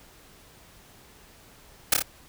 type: noise with echo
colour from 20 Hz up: white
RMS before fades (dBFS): -18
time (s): 1.92-1.94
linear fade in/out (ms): 5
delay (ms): 28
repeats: 3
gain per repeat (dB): -3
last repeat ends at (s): 2.024
effects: pink hiss -53 dBFS RMS until 2.28 s